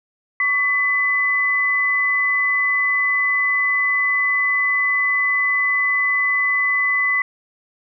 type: tone pair together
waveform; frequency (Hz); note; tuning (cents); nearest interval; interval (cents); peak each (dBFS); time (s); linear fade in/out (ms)
sine; 1125 / 2005; C#6 / B6; +25 / +26; minor seventh; 1001; -25 / -16; 0.4-7.22; 2
effects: none